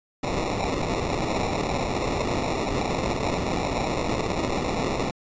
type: noise with sample-and-hold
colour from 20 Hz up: blue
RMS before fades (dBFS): -26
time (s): 0.23-5.11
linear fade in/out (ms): 5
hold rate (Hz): 1575
effects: resampled to 16000 Hz